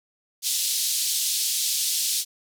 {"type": "band-pass noise", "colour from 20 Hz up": "pink", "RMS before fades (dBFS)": -25, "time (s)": [0.42, 2.25], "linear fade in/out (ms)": 50, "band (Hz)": [3700, 14000], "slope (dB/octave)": 24, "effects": []}